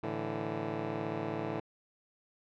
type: chord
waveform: 10% pulse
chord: A suspended fourth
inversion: none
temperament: just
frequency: 110 / 146.67 / 165 Hz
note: A2 / D3 / E3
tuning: 0 / -2 / +2 cents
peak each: -31 dBFS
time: 0.03-1.6 s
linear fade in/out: 5 ms
effects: low-pass 2000 Hz 12 dB/octave